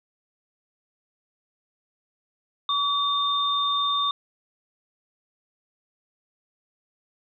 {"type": "tone pair together", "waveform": "sine", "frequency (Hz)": [1141, 3622], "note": ["C#6", "A7"], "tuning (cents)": [50, 49], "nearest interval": "octave + minor sixth", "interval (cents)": 1999, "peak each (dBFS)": -24, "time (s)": [2.69, 4.11], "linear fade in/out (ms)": 2, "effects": []}